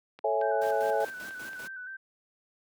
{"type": "click train", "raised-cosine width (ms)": 0.3, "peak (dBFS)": -31, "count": 7, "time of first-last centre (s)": [0.19, 1.532], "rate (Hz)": 4.47}
{"type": "chord", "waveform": "sine", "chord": "A major seventh", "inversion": "none", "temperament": "equal", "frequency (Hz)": [440, 554.4, 659.3, 830.6], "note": ["A4", "C#5", "E5", "G#5"], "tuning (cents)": [0, 0, 0, 0], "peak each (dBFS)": -30, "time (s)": [0.24, 1.05], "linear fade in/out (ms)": 5}
{"type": "tone with vibrato", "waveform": "sine", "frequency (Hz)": 1525, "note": "G6", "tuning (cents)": -48, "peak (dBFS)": -38, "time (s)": [0.41, 1.97], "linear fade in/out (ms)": 10, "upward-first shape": "square", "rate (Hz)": 4.8, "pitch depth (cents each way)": 39}
{"type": "noise with tremolo", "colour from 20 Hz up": "pink", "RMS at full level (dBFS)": -45, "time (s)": [0.61, 1.68], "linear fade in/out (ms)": 10, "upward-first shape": "square", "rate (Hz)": 5.1, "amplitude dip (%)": 60}
{"effects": ["high-pass 200 Hz 12 dB/octave"]}